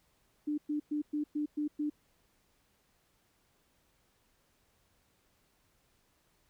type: tone bursts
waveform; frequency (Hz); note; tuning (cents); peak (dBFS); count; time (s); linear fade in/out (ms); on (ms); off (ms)
sine; 297.7; D4; +24; -30; 7; 0.47-1.9; 10; 110; 110
effects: pink hiss -72 dBFS RMS until 6.49 s